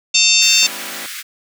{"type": "harmonic tone", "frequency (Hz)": 900, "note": "A5", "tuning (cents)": 39, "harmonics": [3, 4, 5, 6, 7, 8], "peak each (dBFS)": [-15, -16, -17, -18, -18, -19], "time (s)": [0.14, 0.67], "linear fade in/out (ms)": 10}
{"type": "high-pass noise", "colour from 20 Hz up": "pink", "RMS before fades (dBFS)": -29, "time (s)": [0.41, 1.23], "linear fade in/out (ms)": 20, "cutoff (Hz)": 1400, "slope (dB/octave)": 48}
{"type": "chord", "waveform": "5% pulse", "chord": "C# half-diminished seventh", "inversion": "second", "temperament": "equal", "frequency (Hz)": [196, 246.9, 277.2, 329.6], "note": ["G3", "B3", "C#4", "E4"], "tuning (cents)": [0, 0, 0, 0], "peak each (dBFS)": -25, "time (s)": [0.63, 1.06], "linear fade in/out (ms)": 0}
{"effects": []}